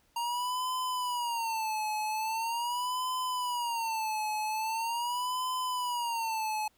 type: tone with vibrato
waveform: square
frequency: 932.3 Hz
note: A#5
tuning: in tune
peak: -31 dBFS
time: 0.16-6.68 s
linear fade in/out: 5 ms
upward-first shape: sine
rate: 0.42 Hz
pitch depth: 150 cents each way
effects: pink hiss -69 dBFS RMS until 6.77 s